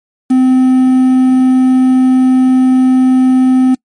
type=tone with quantisation; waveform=triangle; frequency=257.6 Hz; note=C4; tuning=27 cents flat; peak=-3 dBFS; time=0.3-3.75 s; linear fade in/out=10 ms; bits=5; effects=noise-tail reverb RT60 0.1 s tail -26 dB re dry + MP3 48 kbps